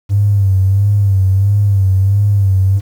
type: tone with vibrato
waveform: triangle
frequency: 98.6 Hz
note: G2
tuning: 11 cents sharp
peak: -4 dBFS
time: 0.09-2.81 s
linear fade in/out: 50 ms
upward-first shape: sine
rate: 1.5 Hz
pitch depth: 68 cents each way
effects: tanh soft clip ceiling -6 dBFS + 7-bit